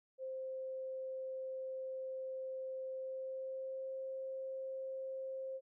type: tone with pitch glide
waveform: sine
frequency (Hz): 524 to 529.2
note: C5 to C5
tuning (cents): +2 to +20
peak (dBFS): -40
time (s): 0.18-5.61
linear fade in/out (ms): 50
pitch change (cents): +18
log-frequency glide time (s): 2.94-3.89
effects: none